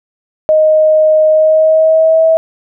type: tone with pitch glide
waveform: sine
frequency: 622.3 to 646.9 Hz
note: D#5 to E5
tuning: 0 to -33 cents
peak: -5 dBFS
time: 0.49-2.37 s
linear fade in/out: 0 ms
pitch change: +67 cents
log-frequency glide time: 1.29-2.25 s
effects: none